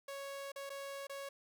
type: tone with dropouts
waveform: sawtooth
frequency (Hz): 554.4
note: C#5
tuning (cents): 0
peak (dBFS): -39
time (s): 0.08-1.29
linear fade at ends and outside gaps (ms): 5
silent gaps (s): 0.519-0.559 / 0.695-0.701 / 1.07-1.095
effects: none